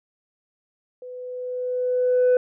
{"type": "tone with level ramp", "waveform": "sine", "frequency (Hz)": 500, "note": "B4", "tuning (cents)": 21, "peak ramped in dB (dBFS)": [-35, -11], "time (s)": [1.02, 2.37], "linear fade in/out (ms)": 2, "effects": ["tanh soft clip ceiling -13 dBFS"]}